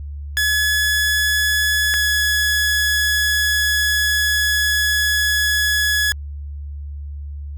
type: tone pair in turn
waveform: sawtooth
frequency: 1699 / 1690.8 Hz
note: G#6 / G#6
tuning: +39 / +31 cents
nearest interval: unison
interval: 8 cents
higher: first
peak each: -12 dBFS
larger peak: neither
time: 0.37-1.94 / 1.94-6.12 s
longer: second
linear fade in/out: 0 ms
effects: added 72 Hz sine -27 dBFS peak until 7.57 s